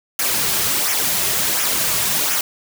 white noise with flanger, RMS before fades -19 dBFS, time 0.19-2.41 s, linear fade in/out 2 ms, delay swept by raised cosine 0.23 to 4.03 ms, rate 1.4 Hz, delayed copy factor -0.55, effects none

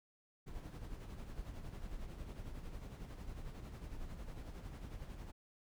brown noise with tremolo, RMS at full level -45 dBFS, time 0.46-5.32 s, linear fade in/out 20 ms, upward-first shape sine, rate 11 Hz, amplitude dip 50%, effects none

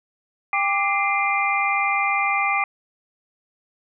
sine tone cluster, 796 / 1177 / 2077 / 2397 Hz, G5 / D6 / C7 / D7, +26 / +3 / -13 / +35 cents, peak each -24 dBFS, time 0.53-2.64 s, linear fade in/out 2 ms, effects none

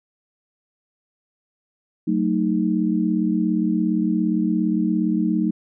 sine chord, D# diminished, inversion first, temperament just, 186.68 / 224 / 311.1 Hz, F#3 / A3 / D#4, +16 / +31 / 0 cents, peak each -22 dBFS, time 2.07-5.51 s, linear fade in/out 10 ms, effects none

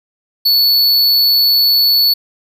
square tone, 4435 Hz, C#8, in tune, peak -9 dBFS, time 0.45-2.14 s, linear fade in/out 10 ms, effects none

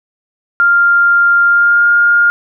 sine tone with pitch glide, 1396.9 to 1413.9 Hz, F6 to F6, 0 to +21 cents, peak -6 dBFS, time 0.6-2.3 s, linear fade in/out 0 ms, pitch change +21 cents, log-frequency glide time 1.45-1.87 s, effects none

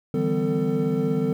triangle tone cluster, 150.6 / 167 / 195.8 / 253.1 / 448 Hz, D3 / E3 / G3 / B3 / A4, +44 / +23 / -2 / +43 / +31 cents, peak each -26 / -26 / -26 / -24 / -24 dBFS, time 0.14-1.33 s, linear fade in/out 2 ms, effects 9-bit

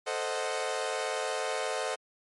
sawtooth chord, A diminished seventh, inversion none, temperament equal with one note detuned, 443.6 / 523.3 / 622.3 / 740 Hz, A4 / C5 / Eb5 / Gb5, +14 / 0 / 0 / 0 cents, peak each -32 / -31 / -32 / -33 dBFS, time 0.06-1.96 s, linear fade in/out 20 ms, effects MP3 48 kbps

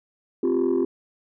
sine chord, C suspended fourth, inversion none, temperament equal, 261.6 / 349.2 / 392 Hz, C4 / F4 / G4, 0 / 0 / 0 cents, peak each -23 / -21 / -22 dBFS, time 0.43-0.85 s, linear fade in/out 5 ms, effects tanh soft clip ceiling -15 dBFS

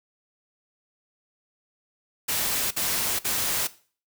white noise bursts, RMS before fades -26 dBFS, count 3, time 2.28-3.674 s, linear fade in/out 10 ms, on 430 ms, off 52 ms, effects noise-tail reverb RT60 0.4 s tail -17 dB re dry

